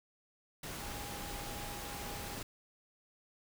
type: tone in noise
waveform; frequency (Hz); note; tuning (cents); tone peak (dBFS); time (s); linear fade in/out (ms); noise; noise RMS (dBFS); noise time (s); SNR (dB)
sine; 816; G#5; -31; -49; 0.81-2.35; 5; pink; -43; 0.63-2.43; -9
effects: none